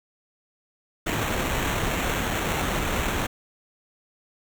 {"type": "noise with sample-and-hold", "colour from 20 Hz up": "pink", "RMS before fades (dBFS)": -26, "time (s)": [1.06, 3.27], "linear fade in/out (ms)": 10, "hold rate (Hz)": 4900, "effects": []}